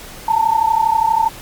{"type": "tone pair together", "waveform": "sine", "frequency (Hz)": [878.6, 911], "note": ["A5", "A#5"], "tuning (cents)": [-3, -40], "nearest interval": "minor second", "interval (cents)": 63, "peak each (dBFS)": [-15, -14], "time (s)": [0.28, 1.29], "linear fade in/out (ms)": 5, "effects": ["pink hiss -35 dBFS RMS until 1.41 s", "MP3 96 kbps"]}